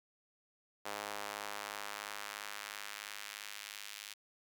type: tone with high-pass filter sweep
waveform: sawtooth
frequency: 103 Hz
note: G#2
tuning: 14 cents flat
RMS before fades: -45 dBFS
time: 0.85-4.14 s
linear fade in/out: 10 ms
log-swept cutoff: 670 to 2800 Hz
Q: 0.92
effects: none